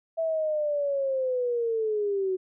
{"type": "linear sweep", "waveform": "sine", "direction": "down", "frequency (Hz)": [659.3, 368.6], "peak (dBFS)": -24, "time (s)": [0.17, 2.37], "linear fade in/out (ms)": 20, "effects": []}